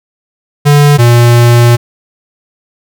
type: tone pair in turn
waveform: square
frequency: 145.4 / 119.33 Hz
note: D3 / A#2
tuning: -17 / +41 cents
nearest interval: minor third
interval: 342 cents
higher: first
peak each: -3 dBFS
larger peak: neither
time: 0.65-0.98 / 0.98-1.77 s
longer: second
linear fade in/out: 20 ms
effects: none